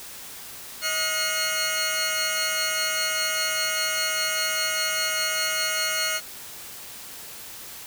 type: tone cluster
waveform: 15% pulse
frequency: 631 / 1441 / 2159 Hz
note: D#5 / F#6 / C#7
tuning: +24 / -46 / -46 cents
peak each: -25 / -20 / -21 dBFS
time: 0.81-6.21 s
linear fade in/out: 50 ms
effects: white hiss -40 dBFS RMS until 7.86 s